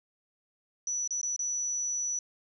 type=tone with dropouts; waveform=sine; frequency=5920 Hz; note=F#8; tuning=in tune; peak=-29 dBFS; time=0.87-2.19 s; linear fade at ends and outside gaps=2 ms; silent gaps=1.076-1.107 / 1.214-1.23 / 1.363-1.392 s; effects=none